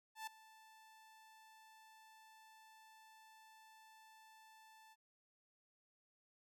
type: tone with ADSR envelope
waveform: sawtooth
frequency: 880 Hz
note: A5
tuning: in tune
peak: -39 dBFS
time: 0.15-4.96 s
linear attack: 120 ms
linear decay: 6 ms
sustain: -19 dB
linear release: 40 ms
effects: none